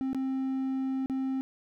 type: tone with dropouts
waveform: triangle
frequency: 264.8 Hz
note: C4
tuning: 21 cents sharp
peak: -26 dBFS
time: 0.01-1.41 s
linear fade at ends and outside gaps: 0 ms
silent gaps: 0.131-0.147 / 1.06-1.098 s
effects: none